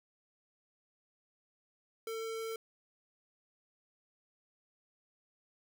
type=tone; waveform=square; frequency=448.9 Hz; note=A4; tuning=35 cents sharp; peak=-38 dBFS; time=2.07-2.56 s; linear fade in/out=2 ms; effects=none